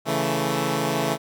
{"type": "chord", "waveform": "10% pulse", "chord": "A major", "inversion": "first", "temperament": "equal", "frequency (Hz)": [138.59, 164.81, 220], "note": ["C#3", "E3", "A3"], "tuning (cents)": [0, 0, 0], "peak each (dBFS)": -18, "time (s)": [0.05, 1.18], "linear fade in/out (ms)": 50, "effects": []}